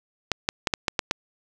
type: clicks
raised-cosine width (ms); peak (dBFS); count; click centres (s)
0.2; -4; 7; 0.317 / 0.489 / 0.672 / 0.738 / 0.882 / 0.992 / 1.111
effects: none